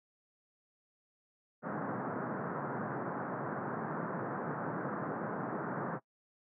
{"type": "band-pass noise", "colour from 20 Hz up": "pink", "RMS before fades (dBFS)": -38, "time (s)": [1.62, 6], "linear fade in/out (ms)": 50, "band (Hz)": [130, 1600], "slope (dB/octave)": 48, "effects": ["noise-tail reverb RT60 0.1 s tail -22 dB re dry"]}